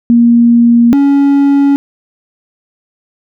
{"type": "tone pair in turn", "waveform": ["sine", "triangle"], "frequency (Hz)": [235.8, 280.4], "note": ["A#3", "C#4"], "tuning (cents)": [20, 20], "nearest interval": "minor third", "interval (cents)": 300, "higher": "second", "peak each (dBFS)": -3, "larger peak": "neither", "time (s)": [[0.1, 0.93], [0.93, 1.76]], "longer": "neither", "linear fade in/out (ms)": 0, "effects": []}